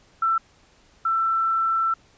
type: tone pair in turn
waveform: sine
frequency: 1336 / 1336 Hz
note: E6 / E6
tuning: +23 / +23 cents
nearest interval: unison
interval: 0 cents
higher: neither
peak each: -18 / -19 dBFS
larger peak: first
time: 0.22-0.38 / 1.05-1.94 s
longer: second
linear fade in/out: 5 ms
effects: pink hiss -57 dBFS RMS until 2.17 s + resampled to 16000 Hz